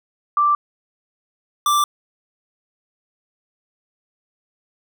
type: tone pair in turn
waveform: sine / square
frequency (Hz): 1174.7 / 1174.7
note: D6 / D6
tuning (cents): 0 / 0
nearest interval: unison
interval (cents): 0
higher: neither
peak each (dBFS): -13 / -15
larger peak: first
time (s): 0.37-0.55 / 1.66-1.84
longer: neither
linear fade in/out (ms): 2
effects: none